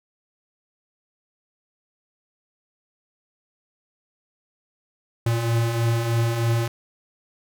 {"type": "beating tone pair", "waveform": "square", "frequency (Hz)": [113.4, 116.6], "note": ["A#2", "A#2"], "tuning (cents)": [-47, 1], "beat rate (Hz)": 3.2, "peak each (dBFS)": [-29, -21], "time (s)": [5.26, 6.68], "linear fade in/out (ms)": 5, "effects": []}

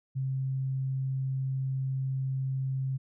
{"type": "tone", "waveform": "sine", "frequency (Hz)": 133, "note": "C3", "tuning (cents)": 29, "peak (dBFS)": -28, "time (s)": [0.15, 2.98], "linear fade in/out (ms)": 20, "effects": []}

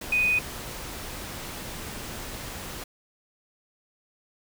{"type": "tone in noise", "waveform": "sine", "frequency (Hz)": 2489, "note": "D#7", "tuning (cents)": 0, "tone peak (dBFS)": -20, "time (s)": [0.12, 0.39], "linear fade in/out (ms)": 5, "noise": "pink", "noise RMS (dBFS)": -37, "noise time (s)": [0.01, 2.84], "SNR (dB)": 14, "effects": []}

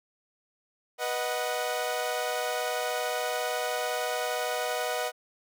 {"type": "chord", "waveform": "sawtooth", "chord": "B major", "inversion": "none", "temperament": "equal with one note detuned", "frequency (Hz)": [489.9, 622.3, 740], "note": ["B4", "D#5", "F#5"], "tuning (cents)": [-14, 0, 0], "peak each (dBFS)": -29, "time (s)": [0.98, 5.12], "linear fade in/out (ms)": 50, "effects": []}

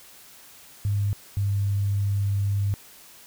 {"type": "tone pair in turn", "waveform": "sine", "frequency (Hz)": [101.6, 100.09], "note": ["G#2", "G2"], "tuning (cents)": [-38, 37], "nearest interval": "unison", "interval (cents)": 25, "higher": "first", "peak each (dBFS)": -21, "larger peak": "neither", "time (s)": [[0.85, 1.13], [1.37, 2.74]], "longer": "second", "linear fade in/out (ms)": 0, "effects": ["white hiss -49 dBFS RMS until 3.26 s"]}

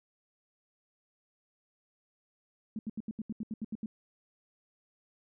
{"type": "tone bursts", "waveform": "sine", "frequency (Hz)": 218, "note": "A3", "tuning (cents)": -16, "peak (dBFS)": -33, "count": 11, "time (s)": [2.76, 3.86], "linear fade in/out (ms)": 2, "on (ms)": 30, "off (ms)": 77, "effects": []}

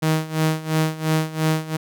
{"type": "tone with tremolo", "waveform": "sawtooth", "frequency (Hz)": 157.7, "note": "D#3", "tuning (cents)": 24, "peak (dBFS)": -12, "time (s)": [0.02, 1.77], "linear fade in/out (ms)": 10, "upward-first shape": "sine", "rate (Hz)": 2.9, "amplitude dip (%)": 85, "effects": []}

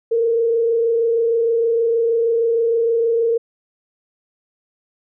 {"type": "tone with frequency modulation", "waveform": "sine", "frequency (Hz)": 461, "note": "A#4", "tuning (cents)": -19, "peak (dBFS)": -14, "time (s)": [0.11, 3.38], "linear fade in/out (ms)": 10, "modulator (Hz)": 26.4, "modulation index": 0.43, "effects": []}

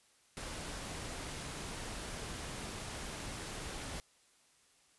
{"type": "noise", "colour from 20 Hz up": "pink", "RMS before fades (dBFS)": -43, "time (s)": [0.37, 4], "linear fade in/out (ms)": 0, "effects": ["white hiss -68 dBFS RMS until 4.98 s", "resampled to 24000 Hz"]}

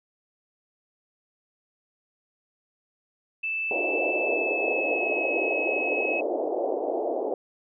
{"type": "tone with pitch glide", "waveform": "sine", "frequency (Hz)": [2637, 2569], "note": ["E7", "E7"], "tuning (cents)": [0, -45], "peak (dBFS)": -26, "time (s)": [3.43, 6.21], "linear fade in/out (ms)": 10, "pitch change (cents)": -45, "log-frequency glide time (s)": [4.11, 5.16]}
{"type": "band-pass noise", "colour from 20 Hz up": "white", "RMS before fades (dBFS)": -28, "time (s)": [3.71, 7.34], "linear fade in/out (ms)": 2, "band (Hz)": [310, 710], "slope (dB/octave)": 48}
{"effects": []}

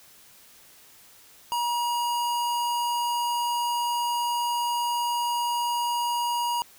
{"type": "tone", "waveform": "square", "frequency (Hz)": 955, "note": "A#5", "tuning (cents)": 42, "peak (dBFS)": -25, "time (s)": [1.52, 6.62], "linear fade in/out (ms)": 0, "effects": ["white hiss -53 dBFS RMS until 6.78 s"]}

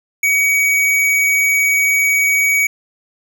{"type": "tone with hard clipping", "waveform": "sine", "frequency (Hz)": 2259, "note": "C#7", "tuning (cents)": 32, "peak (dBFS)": -13, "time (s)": [0.23, 2.67], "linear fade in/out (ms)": 5, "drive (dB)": 14, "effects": []}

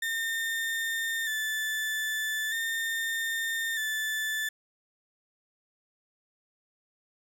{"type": "tone with vibrato", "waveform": "35% pulse", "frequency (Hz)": 1784, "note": "A6", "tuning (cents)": 23, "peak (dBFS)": -27, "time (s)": [0.02, 4.49], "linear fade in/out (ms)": 5, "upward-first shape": "square", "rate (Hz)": 0.4, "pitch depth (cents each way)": 32, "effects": []}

